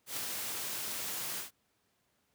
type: noise with ADSR envelope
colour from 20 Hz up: white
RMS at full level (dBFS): -36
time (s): 0.06-1.51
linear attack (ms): 110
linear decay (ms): 4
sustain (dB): -2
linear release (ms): 130
effects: pink hiss -75 dBFS RMS until 2.34 s + high-pass 100 Hz 12 dB/octave